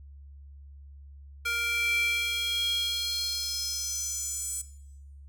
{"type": "tone with high-pass filter sweep", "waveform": "square", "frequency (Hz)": 468.2, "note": "A#4", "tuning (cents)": 8, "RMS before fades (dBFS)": -30, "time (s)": [1.45, 4.62], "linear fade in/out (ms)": 10, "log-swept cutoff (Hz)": [1800, 8200], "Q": 5, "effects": ["noise-tail reverb RT60 1.0 s tail -19 dB re dry", "added 70 Hz sine -45 dBFS peak until 5.28 s"]}